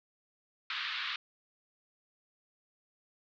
white band-pass noise, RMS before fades -37 dBFS, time 0.7-1.16 s, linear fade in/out 2 ms, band 1100 to 4100 Hz, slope 48 dB/octave, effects none

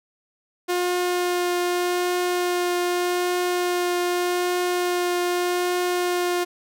sawtooth tone with vibrato, 355.9 Hz, F4, 33 cents sharp, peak -17 dBFS, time 0.68-6.45 s, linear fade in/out 20 ms, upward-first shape triangle, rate 0.83 Hz, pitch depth 10 cents each way, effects none

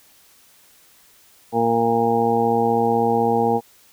harmonic tone, 115.9 Hz, A#2, 10 cents flat, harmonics 1 / 2 / 3 / 4 / 6 / 7 / 8, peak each -30 / -23 / -28 / -20 / -27 / -20 / -30 dBFS, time 1.52-3.61 s, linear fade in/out 50 ms, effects white hiss -53 dBFS RMS until 3.92 s

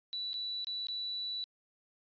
sine tone with dropouts, 3951 Hz, B7, in tune, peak -35 dBFS, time 0.13-1.44 s, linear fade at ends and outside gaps 0 ms, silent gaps 0.332-0.341 / 0.645-0.67 / 0.869-0.885 s, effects resampled to 11025 Hz

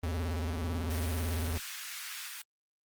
square tone with vibrato, 82.41 Hz, E2, in tune, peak -31 dBFS, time 0.03-1.58 s, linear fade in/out 5 ms, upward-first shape square, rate 18 Hz, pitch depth 110 cents each way
pink high-pass noise, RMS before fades -42 dBFS, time 0.9-2.42 s, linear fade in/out 5 ms, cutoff 1400 Hz, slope 24 dB/octave
effects Opus 24 kbps

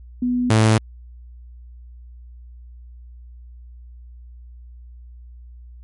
sine / sawtooth tone pair in turn, 246.9 / 109.98 Hz, B3 / A2, 0 / 0 cents, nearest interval octave + major second, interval 1400 cents, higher first, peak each -17 / -8 dBFS, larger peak second, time 0.22-0.5 / 0.5-0.78 s, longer neither, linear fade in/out 5 ms, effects added 60 Hz sine -38 dBFS peak until 5.83 s + MP3 48 kbps

